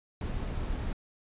brown noise, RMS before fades -33 dBFS, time 0.21-0.93 s, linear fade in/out 2 ms, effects resampled to 8000 Hz

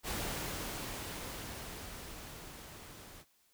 pink noise with level ramp, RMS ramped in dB -37 to -53 dBFS, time 0.03-3.25 s, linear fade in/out 50 ms, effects white hiss -71 dBFS RMS until 3.53 s

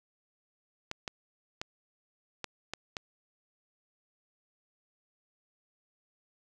clicks, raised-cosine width 0.2 ms, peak -18 dBFS, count 6, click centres 0.914 / 1.078 / 1.615 / 2.443 / 2.736 / 2.968 s, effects none

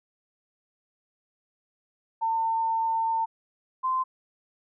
sine tone pair in turn, 902 / 1036.6 Hz, A5 / C6, +43 / -16 cents, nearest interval major second, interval 241 cents, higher second, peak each -23 dBFS, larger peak neither, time 2.21-3.26 / 3.83-4.04 s, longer first, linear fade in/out 20 ms, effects none

